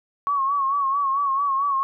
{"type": "tone with vibrato", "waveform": "sine", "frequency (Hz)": 1108.7, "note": "C#6", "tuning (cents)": 0, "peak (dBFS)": -19, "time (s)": [0.27, 1.83], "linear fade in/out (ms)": 0, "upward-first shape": "sine", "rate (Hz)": 4.5, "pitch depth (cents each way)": 64, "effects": []}